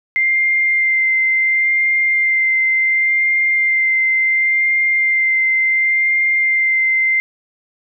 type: tone with vibrato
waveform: sine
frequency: 2093 Hz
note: C7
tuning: in tune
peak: -12 dBFS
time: 0.16-7.2 s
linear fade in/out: 0 ms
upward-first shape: sine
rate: 0.7 Hz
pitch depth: 12 cents each way
effects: none